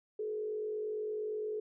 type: tone with frequency modulation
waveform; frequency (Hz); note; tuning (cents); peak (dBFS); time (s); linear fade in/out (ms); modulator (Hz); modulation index
sine; 428.1; A4; -47; -34; 0.19-1.6; 5; 48.7; 0.49
effects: none